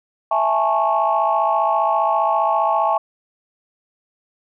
sine chord, A major seventh, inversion second, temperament just, 660 / 825 / 880 / 1100 Hz, E5 / G#5 / A5 / C#6, +2 / -12 / 0 / -14 cents, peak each -20 dBFS, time 0.31-2.98 s, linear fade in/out 5 ms, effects tanh soft clip ceiling -6 dBFS

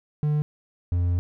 triangle tone pair in turn, 149.8 / 87.86 Hz, D3 / F2, +35 / +11 cents, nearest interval major sixth, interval 924 cents, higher first, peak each -18 dBFS, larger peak neither, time 0.23-0.42 / 0.92-1.19 s, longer second, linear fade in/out 0 ms, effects none

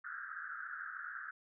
pink band-pass noise, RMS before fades -45 dBFS, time 0.04-1.31 s, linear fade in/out 5 ms, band 1300 to 1700 Hz, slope 96 dB/octave, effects none

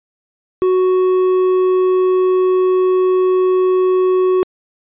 sine tone with hard clipping, 370.3 Hz, F#4, 1 cent sharp, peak -12 dBFS, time 0.62-4.43 s, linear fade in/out 0 ms, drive 5 dB, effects resampled to 8000 Hz

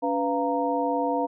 sine tone cluster, 284.1 / 497 / 692 / 929 Hz, C#4 / B4 / F5 / A#5, +43 / +11 / -16 / -6 cents, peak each -28 dBFS, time 0.02-1.27 s, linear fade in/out 20 ms, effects none

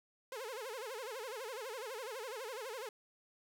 sawtooth tone with vibrato, 477.3 Hz, A#4, 41 cents sharp, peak -38 dBFS, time 0.32-2.89 s, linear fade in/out 2 ms, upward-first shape sine, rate 12 Hz, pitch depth 220 cents each way, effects none

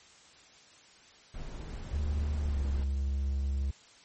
brown noise, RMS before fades -40 dBFS, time 1.34-2.84 s, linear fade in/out 5 ms
triangle tone with pitch glide, 73.42 to 68.5 Hz, D2 to C#2, 0 to -20 cents, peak -26 dBFS, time 1.93-3.71 s, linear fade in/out 5 ms, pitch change -120 cents, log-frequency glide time 2.43-2.6 s
effects white hiss -57 dBFS RMS until 4.04 s + MP3 32 kbps

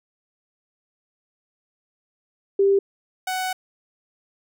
sine / sawtooth tone pair in turn, 394.9 / 745.5 Hz, G4 / F#5, +13 / +13 cents, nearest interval major seventh, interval 1100 cents, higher second, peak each -14 / -20 dBFS, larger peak first, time 2.59-2.79 / 3.27-3.53 s, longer second, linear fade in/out 5 ms, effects none

